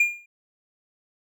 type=tone with exponential decay; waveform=triangle; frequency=2410 Hz; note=D7; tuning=44 cents sharp; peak=-12 dBFS; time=0-0.26 s; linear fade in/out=5 ms; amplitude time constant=55 ms; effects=none